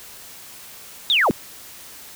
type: linear sweep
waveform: sine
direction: down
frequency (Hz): 3852 to 116.54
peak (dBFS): -14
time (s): 1.1-1.31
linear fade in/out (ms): 0
effects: white hiss -41 dBFS RMS until 2.15 s